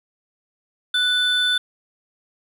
triangle tone pair together, 1480 / 3514 Hz, F#6 / A7, 0 / -3 cents, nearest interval octave + minor third, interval 1497 cents, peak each -20 / -17 dBFS, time 0.94-1.58 s, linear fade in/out 5 ms, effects none

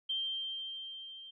sine tone with level ramp, 3153 Hz, G7, 9 cents sharp, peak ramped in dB -31 to -47 dBFS, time 0.09-1.31 s, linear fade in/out 10 ms, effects none

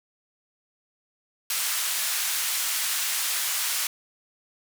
white band-pass noise, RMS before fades -27 dBFS, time 1.5-3.87 s, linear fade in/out 2 ms, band 1200 to 14000 Hz, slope 12 dB/octave, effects none

